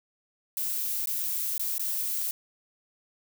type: noise with dropouts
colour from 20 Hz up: violet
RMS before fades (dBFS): -30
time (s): 0.57-2.31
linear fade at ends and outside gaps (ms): 1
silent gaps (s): 1.058-1.072 / 1.579-1.595 / 1.781-1.795
effects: none